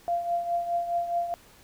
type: tone with tremolo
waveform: sine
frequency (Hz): 691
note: F5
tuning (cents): -19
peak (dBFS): -22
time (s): 0.08-1.34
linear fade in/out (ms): 0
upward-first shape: triangle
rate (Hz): 4.8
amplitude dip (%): 70
effects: pink hiss -55 dBFS RMS until 1.63 s